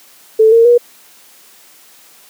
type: tone with pitch steps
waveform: sine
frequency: 440 / 459.7 / 480.4 Hz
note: A4 / A#4 / B4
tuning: 0 / -24 / -48 cents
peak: -4 dBFS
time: 0.39-0.78 s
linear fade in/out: 10 ms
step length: 130 ms
effects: white hiss -44 dBFS RMS until 2.29 s + high-pass 200 Hz 12 dB/octave